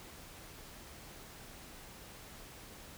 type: silence
effects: pink hiss -52 dBFS RMS until 2.97 s